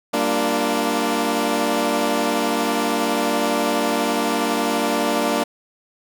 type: chord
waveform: 15% pulse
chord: G minor seventh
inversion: none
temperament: equal with one note detuned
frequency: 196 / 233.1 / 293.7 / 343.6 Hz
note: G3 / Bb3 / D4 / F4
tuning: 0 / 0 / 0 / -28 cents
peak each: -22 / -16 / -16 / -21 dBFS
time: 0.13-5.44 s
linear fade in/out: 10 ms
effects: none